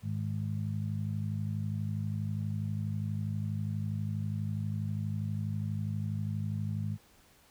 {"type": "harmonic tone", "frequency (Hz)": 52.3, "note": "G#1", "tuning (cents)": 13, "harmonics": [2, 3, 4], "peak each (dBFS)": [-33, -37, -39], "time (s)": [0.02, 6.98], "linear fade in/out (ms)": 50, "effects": ["pink hiss -62 dBFS RMS until 7.5 s"]}